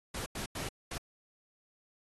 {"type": "noise bursts at uneven times", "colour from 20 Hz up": "pink", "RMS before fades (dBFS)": -39, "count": 4, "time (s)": [[0.14, 0.26], [0.35, 0.46], [0.55, 0.69], [0.91, 0.98]], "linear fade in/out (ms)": 5, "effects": ["AAC 32 kbps"]}